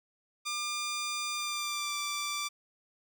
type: tone with pitch glide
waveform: 10% pulse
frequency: 1200 to 1172.6 Hz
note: D6 to D6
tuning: +37 to -3 cents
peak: -24 dBFS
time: 0.45-2.49 s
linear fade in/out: 20 ms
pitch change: -40 cents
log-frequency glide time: 1.33-1.97 s
effects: none